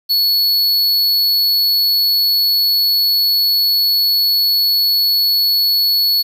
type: tone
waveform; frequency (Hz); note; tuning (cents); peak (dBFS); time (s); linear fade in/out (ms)
square; 4400; C#8; -14; -12; 0.09-6.23; 20
effects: 7-bit